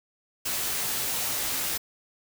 white noise with comb filter, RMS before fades -29 dBFS, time 0.45-1.78 s, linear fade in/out 10 ms, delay 15 ms, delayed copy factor +0.6, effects none

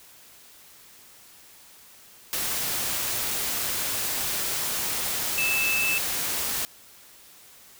sine tone in noise, 2630 Hz, E7, 5 cents flat, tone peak -23 dBFS, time 5.38-5.98 s, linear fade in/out 0 ms, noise white, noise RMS -28 dBFS, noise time 2.33-6.65 s, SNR +2 dB, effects white hiss -51 dBFS RMS until 7.79 s

